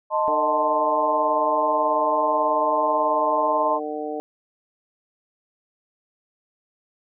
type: chord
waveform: sine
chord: A diminished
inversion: second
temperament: equal with one note detuned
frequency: 622.3 / 885.6 / 1046.5 Hz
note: Eb5 / A5 / C6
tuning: 0 / +11 / 0 cents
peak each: -23 dBFS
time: 0.1-3.8 s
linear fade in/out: 50 ms
type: harmonic tone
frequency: 151 Hz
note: D3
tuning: 48 cents sharp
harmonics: 2 / 3 / 4 / 5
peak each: -32 / -30 / -33 / -32 dBFS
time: 0.28-4.2 s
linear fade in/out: 0 ms
effects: none